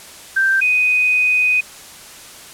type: tone pair in turn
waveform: sine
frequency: 1568 / 2496 Hz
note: G6 / D#7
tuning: 0 / +5 cents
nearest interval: minor sixth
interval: 805 cents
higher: second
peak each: -12 dBFS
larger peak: neither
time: 0.36-0.61 / 0.61-1.61 s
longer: second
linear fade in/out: 10 ms
effects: white hiss -38 dBFS RMS until 2.53 s + low-pass 11000 Hz 12 dB/octave